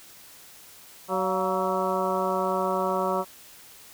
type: harmonic tone with a mistuned harmonic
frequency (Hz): 188.4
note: F#3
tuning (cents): +32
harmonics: 1 / 2 / 3 / 4 / 5 / 6 / 7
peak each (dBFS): -33 / -30 / -29 / -32 / -30 / -31 / -34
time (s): 1.08-3.25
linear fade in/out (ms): 50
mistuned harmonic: 4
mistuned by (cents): -89
effects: white hiss -49 dBFS RMS until 3.93 s